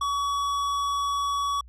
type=tone with tanh clipping; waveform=sine; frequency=1131 Hz; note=C#6; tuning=34 cents sharp; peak=-26 dBFS; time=0.01-1.61 s; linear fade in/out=5 ms; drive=14 dB; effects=added 60 Hz sine -45 dBFS peak until 1.68 s